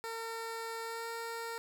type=tone with pitch glide; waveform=15% pulse; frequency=454.9 to 460.2 Hz; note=A#4 to A#4; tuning=-42 to -22 cents; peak=-32 dBFS; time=0.04-1.58 s; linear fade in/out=0 ms; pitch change=+20 cents; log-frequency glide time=0.82-1.08 s; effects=none